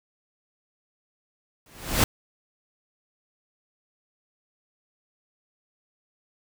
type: noise with exponential growth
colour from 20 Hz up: pink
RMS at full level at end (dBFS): -17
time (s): 1.66-2.04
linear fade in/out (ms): 2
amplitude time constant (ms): 81
effects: none